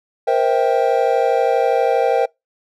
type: chord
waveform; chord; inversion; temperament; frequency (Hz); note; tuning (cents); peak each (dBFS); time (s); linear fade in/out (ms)
triangle; C dominant seventh; third; just; 470.9 / 523.3 / 654.1 / 784.9; Bb4 / C5 / E5 / G5; +18 / 0 / -14 / +2; -16 / -17 / -19 / -17; 0.27-2.26; 10
effects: noise-tail reverb RT60 0.2 s tail -26 dB re dry